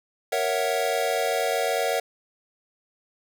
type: chord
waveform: square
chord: F# dominant seventh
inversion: first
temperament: equal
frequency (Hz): 466.2 / 554.4 / 659.3 / 740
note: A#4 / C#5 / E5 / F#5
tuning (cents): 0 / 0 / 0 / 0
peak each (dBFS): -29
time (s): 0.32-2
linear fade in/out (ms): 5
effects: none